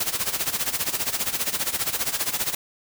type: noise with tremolo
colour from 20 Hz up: white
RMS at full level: -23 dBFS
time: 0-2.55 s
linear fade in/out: 5 ms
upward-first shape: sine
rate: 15 Hz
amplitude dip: 80%
effects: none